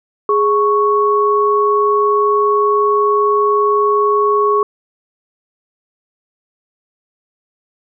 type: tone pair together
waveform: sine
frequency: 415.3 / 1108.7 Hz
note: G#4 / C#6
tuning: 0 / 0 cents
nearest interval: octave + perfect fourth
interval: 1700 cents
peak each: -13 dBFS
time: 0.29-4.63 s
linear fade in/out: 2 ms
effects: none